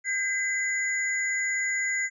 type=tone cluster; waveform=sine; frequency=1600 / 2029 / 6890 Hz; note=G6 / B6 / A8; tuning=+35 / +46 / -37 cents; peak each=-34 / -26 / -33 dBFS; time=0.04-2.1 s; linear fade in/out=50 ms; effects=none